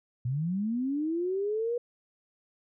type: linear sweep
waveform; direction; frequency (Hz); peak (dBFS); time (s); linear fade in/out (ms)
sine; up; 116.9 to 486.7; -27; 0.25-1.78; 5
effects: none